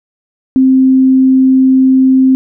sine tone, 262.1 Hz, C4, 3 cents sharp, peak -4 dBFS, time 0.56-2.35 s, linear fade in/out 0 ms, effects none

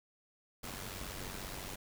pink noise with amplitude modulation, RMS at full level -41 dBFS, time 0.63-1.76 s, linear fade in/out 10 ms, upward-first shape sine, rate 94.4 Hz, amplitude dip 60%, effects none

